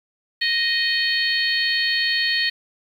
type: harmonic tone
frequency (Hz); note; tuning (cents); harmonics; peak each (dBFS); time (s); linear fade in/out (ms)
622.3; D#5; 0; 3 / 4 / 5 / 6 / 7; -22 / -28 / -26 / -30 / -23; 0.41-2.5; 10
effects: 8-bit